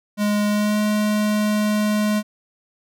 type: tone with pitch glide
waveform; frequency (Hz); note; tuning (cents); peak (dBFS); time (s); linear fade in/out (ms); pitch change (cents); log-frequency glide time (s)
square; 207.7 to 210.8; G#3 to G#3; 0 to +26; -18; 0.17-2.23; 50; +26; 0.48-0.79
effects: none